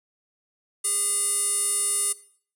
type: tone with band-pass filter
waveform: square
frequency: 406.5 Hz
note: G#4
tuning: 37 cents flat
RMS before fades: -25 dBFS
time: 0.84-2.13 s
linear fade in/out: 10 ms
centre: 9500 Hz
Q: 8.3
effects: noise-tail reverb RT60 0.5 s tail -17 dB re dry